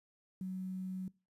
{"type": "tone with quantisation", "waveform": "sine", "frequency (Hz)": 186.6, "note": "F#3", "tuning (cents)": 15, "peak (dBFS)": -37, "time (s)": [0.41, 1.08], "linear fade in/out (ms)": 2, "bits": 11, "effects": ["noise-tail reverb RT60 0.3 s tail -23 dB re dry", "resampled to 32000 Hz"]}